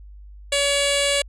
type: tone with notch filter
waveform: 10% pulse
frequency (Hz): 566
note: C#5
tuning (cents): +36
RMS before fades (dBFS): -20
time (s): 0.52-1.22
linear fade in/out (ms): 5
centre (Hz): 1300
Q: 0.66
effects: added 50 Hz sine -39 dBFS peak until 1.28 s + resampled to 22050 Hz